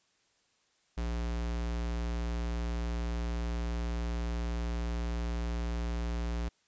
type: tone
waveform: square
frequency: 58.27 Hz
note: A#1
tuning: in tune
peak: -32 dBFS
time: 0.97-6.49 s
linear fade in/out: 10 ms
effects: white hiss -71 dBFS RMS until 6.67 s + resampled to 16000 Hz